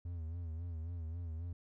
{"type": "tone with vibrato", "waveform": "triangle", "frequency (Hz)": 83.3, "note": "E2", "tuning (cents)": 19, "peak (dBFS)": -37, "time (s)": [0.05, 1.53], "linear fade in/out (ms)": 5, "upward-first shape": "sine", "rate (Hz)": 3.7, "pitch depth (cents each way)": 87, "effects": []}